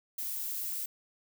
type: noise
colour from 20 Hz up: violet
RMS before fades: -36 dBFS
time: 0.18-0.86 s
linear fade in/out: 5 ms
effects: none